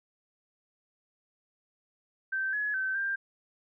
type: tone with pitch steps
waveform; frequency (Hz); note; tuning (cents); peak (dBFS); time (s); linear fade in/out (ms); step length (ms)
sine; 1554 / 1691 / 1539 / 1588; G6 / G#6 / G6 / G6; -16 / +31 / -32 / +22; -28; 2.32-3.16; 10; 210
effects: none